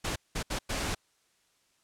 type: noise bursts at uneven times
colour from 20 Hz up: pink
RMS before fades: -32 dBFS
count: 4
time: 0.04-0.16 / 0.35-0.43 / 0.5-0.59 / 0.69-0.95 s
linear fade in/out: 10 ms
effects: white hiss -70 dBFS RMS until 1.83 s + low-pass 9000 Hz 12 dB/octave